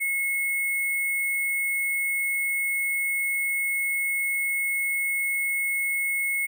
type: tone with sample-and-hold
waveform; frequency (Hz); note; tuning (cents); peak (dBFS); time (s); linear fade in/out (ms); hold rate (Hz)
sine; 2177; C#7; -32; -23; 0-6.47; 20; 11025
effects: none